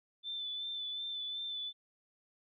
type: tone with vibrato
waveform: sine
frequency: 3520 Hz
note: A7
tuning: in tune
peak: -37 dBFS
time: 0.23-1.73 s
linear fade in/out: 50 ms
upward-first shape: sine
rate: 2.7 Hz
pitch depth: 26 cents each way
effects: none